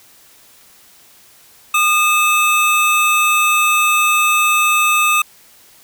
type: tone pair together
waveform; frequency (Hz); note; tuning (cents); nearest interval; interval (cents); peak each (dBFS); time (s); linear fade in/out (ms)
square; 1219.3 / 2600; D#6 / E7; -35 / -24; octave + minor second; 1311; -15; 1.74-5.22; 5
effects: white hiss -47 dBFS RMS until 5.83 s